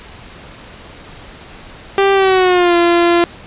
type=tone with pitch glide; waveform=sawtooth; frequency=393 to 344.1 Hz; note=G4 to F4; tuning=+4 to -26 cents; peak=-5 dBFS; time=1.98-3.24 s; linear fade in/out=0 ms; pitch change=-230 cents; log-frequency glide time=2.13-2.76 s; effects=pink hiss -36 dBFS RMS until 3.46 s + resampled to 8000 Hz